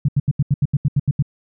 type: tone bursts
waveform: sine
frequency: 141.4 Hz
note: C#3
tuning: 35 cents sharp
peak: -12 dBFS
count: 11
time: 0.05-1.225 s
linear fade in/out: 5 ms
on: 35 ms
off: 79 ms
effects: none